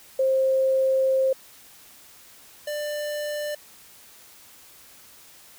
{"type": "tone pair in turn", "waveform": ["sine", "square"], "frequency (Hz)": [529, 593.8], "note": ["C5", "D5"], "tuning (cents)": [19, 19], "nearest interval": "major second", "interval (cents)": 200, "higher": "second", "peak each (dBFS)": [-18, -28], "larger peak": "first", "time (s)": [[0.19, 1.33], [2.67, 3.55]], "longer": "first", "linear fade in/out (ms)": 5, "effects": ["white hiss -50 dBFS RMS until 5.58 s"]}